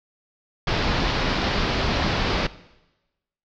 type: low-pass noise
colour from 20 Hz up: pink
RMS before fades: -23 dBFS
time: 0.67-2.47 s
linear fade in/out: 5 ms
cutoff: 5100 Hz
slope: 48 dB/octave
effects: noise-tail reverb RT60 1.0 s tail -18 dB re dry